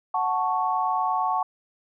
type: chord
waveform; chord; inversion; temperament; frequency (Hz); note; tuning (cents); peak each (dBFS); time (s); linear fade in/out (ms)
sine; F# minor; none; equal; 740 / 880 / 1108.7; F#5 / A5 / C#6; 0 / 0 / 0; -26; 0.14-1.43; 5
effects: none